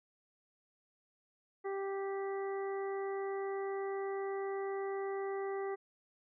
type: harmonic tone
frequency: 392 Hz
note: G4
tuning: in tune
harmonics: 1 / 2 / 3 / 4 / 5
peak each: -36 / -44 / -48 / -56 / -50 dBFS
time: 1.64-5.76 s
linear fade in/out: 20 ms
effects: none